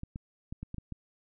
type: clicks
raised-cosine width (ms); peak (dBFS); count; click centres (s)
5; -26; 7; 0.034 / 0.159 / 0.525 / 0.63 / 0.744 / 0.783 / 0.923
effects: none